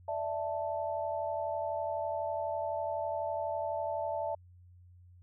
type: chord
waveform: sine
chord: D suspended second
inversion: none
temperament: equal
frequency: 587.3 / 659.3 / 880 Hz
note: D5 / E5 / A5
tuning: 0 / 0 / 0 cents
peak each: -37 / -35 / -37 dBFS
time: 0.08-4.35 s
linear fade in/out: 5 ms
effects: added 89 Hz sine -54 dBFS peak until 5.22 s